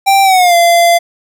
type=tone with pitch glide; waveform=square; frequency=784 to 686.5 Hz; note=G5 to F5; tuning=0 to -30 cents; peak=-6 dBFS; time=0.06-0.99 s; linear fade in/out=20 ms; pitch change=-230 cents; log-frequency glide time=0.23-0.55 s; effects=none